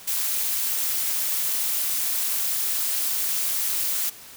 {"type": "noise with amplitude modulation", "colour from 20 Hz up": "blue", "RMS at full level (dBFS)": -22, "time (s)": [0.07, 4.1], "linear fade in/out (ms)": 10, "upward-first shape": "sine", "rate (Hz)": 255, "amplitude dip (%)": 65, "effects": ["white hiss -44 dBFS RMS until 4.36 s"]}